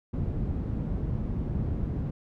white low-pass noise, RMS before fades -30 dBFS, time 0.13-2.11 s, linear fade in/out 10 ms, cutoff 150 Hz, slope 12 dB/octave, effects none

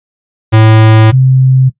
square / sine tone pair in turn, 110 / 130.81 Hz, A2 / C3, 0 / 0 cents, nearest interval minor third, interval 300 cents, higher second, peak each -3 dBFS, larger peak neither, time 0.52-1.12 / 1.12-1.7 s, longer first, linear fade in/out 20 ms, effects noise-tail reverb RT60 0.1 s tail -17 dB re dry + resampled to 8000 Hz

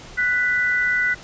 sine tone pair together, 1480 / 1982.4 Hz, F#6 / B6, 0 / +6 cents, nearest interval perfect fourth, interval 506 cents, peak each -20 dBFS, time 0.17-1.15 s, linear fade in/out 20 ms, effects pink hiss -41 dBFS RMS until 1.23 s + resampled to 16000 Hz

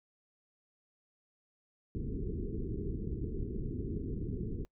pink low-pass noise, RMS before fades -37 dBFS, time 1.95-4.65 s, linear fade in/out 0 ms, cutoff 440 Hz, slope 96 dB/octave, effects noise-tail reverb RT60 0.1 s tail -24 dB re dry

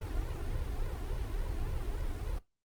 brown noise with flanger, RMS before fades -35 dBFS, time 0.01-2.39 s, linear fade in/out 10 ms, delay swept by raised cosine 2 to 2.86 ms, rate 3.5 Hz, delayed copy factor +0.8, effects noise-tail reverb RT60 0.2 s tail -18 dB re dry + Opus 32 kbps

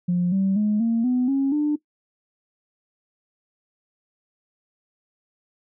sine tone with pitch steps, 177 / 193.02 / 210.5 / 229.5 / 250.3 / 273 / 297.7 Hz, F3 / G3 / G#3 / A#3 / B3 / C#4 / D4, +23 / -27 / +24 / -27 / +23 / -26 / +24 cents, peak -17 dBFS, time 0.08-1.76 s, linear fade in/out 10 ms, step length 240 ms, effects noise-tail reverb RT60 0.1 s tail -18 dB re dry + tanh soft clip ceiling -14 dBFS

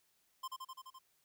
square tone with echo, 1046.5 Hz, C6, in tune, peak -40 dBFS, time 0.43-0.48 s, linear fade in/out 10 ms, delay 85 ms, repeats 6, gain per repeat -2 dB, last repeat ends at 0.99 s, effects white hiss -75 dBFS RMS until 1.24 s

